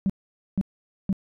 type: tone bursts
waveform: sine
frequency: 193.7 Hz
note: G3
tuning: 20 cents flat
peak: -18 dBFS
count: 3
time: 0.06-1.128 s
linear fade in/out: 0 ms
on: 36 ms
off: 480 ms
effects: tanh soft clip ceiling -15 dBFS